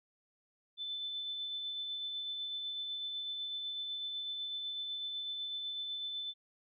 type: tone with tremolo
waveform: sine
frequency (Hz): 3520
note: A7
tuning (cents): 0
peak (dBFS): -36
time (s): 0.77-6.34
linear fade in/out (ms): 50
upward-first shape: sine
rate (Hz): 8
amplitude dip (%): 25
effects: none